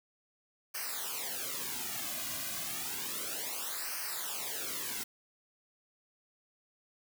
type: noise with flanger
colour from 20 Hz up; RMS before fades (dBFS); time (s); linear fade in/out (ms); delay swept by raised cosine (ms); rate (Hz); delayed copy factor
white; -38; 0.74-5.04; 10; 0.27 to 2.27; 0.31; -0.95
effects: none